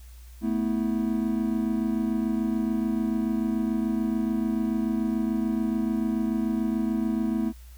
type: chord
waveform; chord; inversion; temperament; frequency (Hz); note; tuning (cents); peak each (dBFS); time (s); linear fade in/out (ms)
triangle; A suspended second; none; equal with one note detuned; 220 / 246.9 / 324.9; A3 / B3 / E4; 0 / 0 / -25; -24 / -27 / -28; 0.41-7.53; 50
effects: added 60 Hz sine -43 dBFS peak until 7.77 s + white hiss -57 dBFS RMS until 7.77 s